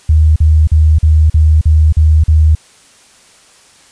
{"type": "tone bursts", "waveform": "sine", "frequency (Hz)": 77.78, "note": "D#2", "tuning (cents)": 0, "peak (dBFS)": -4, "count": 8, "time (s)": [0.09, 2.551], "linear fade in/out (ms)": 5, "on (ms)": 270, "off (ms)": 43, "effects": ["white hiss -44 dBFS RMS until 3.91 s", "resampled to 22050 Hz"]}